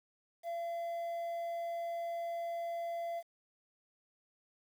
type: tone with quantisation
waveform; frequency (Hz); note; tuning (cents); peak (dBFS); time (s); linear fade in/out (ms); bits
triangle; 680; F5; -46; -34; 0.43-3.23; 50; 10
effects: none